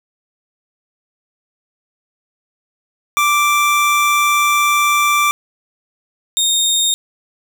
25% pulse tone pair in turn, 1174 / 3687 Hz, D6 / A#7, -1 / -20 cents, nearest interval octave + minor sixth, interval 1981 cents, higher second, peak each -8 / -9 dBFS, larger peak first, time 3.17-5.31 / 6.37-6.94 s, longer first, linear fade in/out 0 ms, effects none

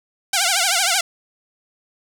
5% pulse tone with vibrato, 740 Hz, F#5, in tune, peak -4 dBFS, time 0.33-1.01 s, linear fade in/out 5 ms, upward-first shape triangle, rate 13 Hz, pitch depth 180 cents each way, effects none

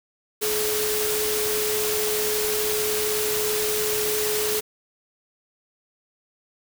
sine tone in noise, 425.7 Hz, G#4, 43 cents sharp, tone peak -25 dBFS, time 0.41-4.61 s, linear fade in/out 20 ms, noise white, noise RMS -26 dBFS, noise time 0.41-4.61 s, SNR -2 dB, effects none

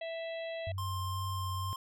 harmonic tone, 659.3 Hz, E5, in tune, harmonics 1 / 3 / 4 / 5 / 6, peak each -37 / -47 / -49 / -51 / -53 dBFS, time 0.01-0.72 s, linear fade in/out 5 ms
sine tone with vibrato, 94 Hz, F#2, 28 cents sharp, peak -35 dBFS, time 0.67-1.73 s, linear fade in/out 0 ms, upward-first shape sine, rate 2.1 Hz, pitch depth 26 cents each way
square tone, 1056 Hz, C6, 16 cents sharp, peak -38 dBFS, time 0.78-1.76 s, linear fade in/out 2 ms
effects none

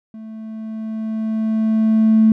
triangle tone with level ramp, 220 Hz, A3, in tune, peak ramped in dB -30 to -4 dBFS, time 0.14-2.32 s, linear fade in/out 2 ms, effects tanh soft clip ceiling -6 dBFS

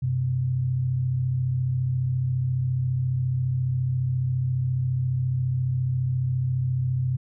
sine tone pair together, 93.9 / 128.41 Hz, F#2 / C3, +26 / -32 cents, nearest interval perfect fourth, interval 542 cents, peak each -31 / -22 dBFS, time 0.02-7.17 s, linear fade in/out 10 ms, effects none

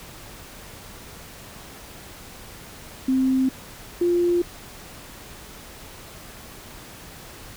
sine tone pair in turn, 261.6 / 349.2 Hz, C4 / F4, 0 / 0 cents, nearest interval perfect fourth, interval 500 cents, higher second, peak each -17 dBFS, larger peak neither, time 3.08-3.49 / 4.01-4.42 s, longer neither, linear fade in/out 5 ms, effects pink hiss -42 dBFS RMS until 7.56 s

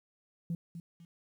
sine tone with echo, 168.8 Hz, E3, 41 cents sharp, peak -30 dBFS, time 0.5-0.55 s, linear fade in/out 2 ms, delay 250 ms, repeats 2, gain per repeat -10 dB, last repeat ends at 1.05 s, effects tanh soft clip ceiling -28 dBFS + 11-bit

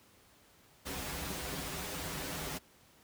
pink noise with comb filter, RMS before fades -39 dBFS, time 0.85-2.59 s, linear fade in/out 20 ms, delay 8.9 ms, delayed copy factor -0.9, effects pink hiss -63 dBFS RMS until 3.03 s + high-pass 60 Hz 12 dB/octave

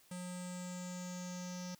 square tone with low-pass filter sweep, 180 Hz, F#3, 47 cents flat, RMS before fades -44 dBFS, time 0.11-1.75 s, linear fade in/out 5 ms, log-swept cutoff 8700 to 5800 Hz, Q 7, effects white hiss -66 dBFS RMS until 1.79 s

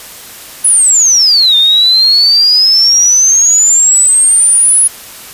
sine exponential two-way sweep, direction down then up, 10480 to 3605 to 10480 Hz, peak -4 dBFS, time 0.64-4.88 s, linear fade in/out 10 ms, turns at 1.56 s, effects white hiss -30 dBFS RMS until 5.33 s + resampled to 32000 Hz

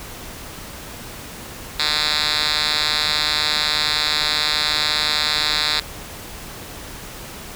5% pulse tone with band-pass filter, 151.5 Hz, D#3, 46 cents flat, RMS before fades -20 dBFS, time 1.79-5.8 s, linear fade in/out 5 ms, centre 3700 Hz, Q 3.5, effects pink hiss -35 dBFS RMS until 7.55 s

